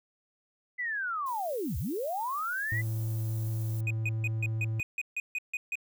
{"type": "linear two-way sweep", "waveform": "sine", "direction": "down then up", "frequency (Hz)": [2029, 58.27, 2029], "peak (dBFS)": -30, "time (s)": [0.78, 2.82], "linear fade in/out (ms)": 20, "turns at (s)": 1.78}
{"type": "noise", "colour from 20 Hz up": "violet", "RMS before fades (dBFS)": -47, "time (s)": [1.26, 3.81], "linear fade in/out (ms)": 5}
{"type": "tone", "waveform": "triangle", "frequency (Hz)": 111, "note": "A2", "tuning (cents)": 16, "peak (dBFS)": -27, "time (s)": [2.72, 4.8], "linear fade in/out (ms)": 0}
{"type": "tone bursts", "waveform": "triangle", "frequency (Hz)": 2489, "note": "D#7", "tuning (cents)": 0, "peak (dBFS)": -28, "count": 11, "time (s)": [3.87, 5.755], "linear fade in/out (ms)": 2, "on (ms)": 35, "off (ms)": 150}
{"effects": []}